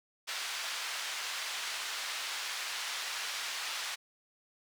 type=band-pass noise; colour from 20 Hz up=white; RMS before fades=-38 dBFS; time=0.27-3.96 s; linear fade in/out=20 ms; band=1000 to 4600 Hz; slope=12 dB/octave; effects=none